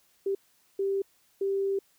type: tone bursts at uneven times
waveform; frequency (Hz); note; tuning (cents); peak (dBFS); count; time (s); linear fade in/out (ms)
sine; 392.3; G4; +1; -25; 3; 0.26-0.35 / 0.79-1.02 / 1.41-1.79; 5
effects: white hiss -66 dBFS RMS until 1.98 s